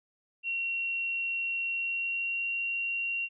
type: tone with pitch glide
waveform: sine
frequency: 2737 to 2753 Hz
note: F7 to F7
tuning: -36 to -25 cents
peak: -29 dBFS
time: 0.43-3.29 s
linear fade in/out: 50 ms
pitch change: +11 cents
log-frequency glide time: 1.7-2.46 s
effects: none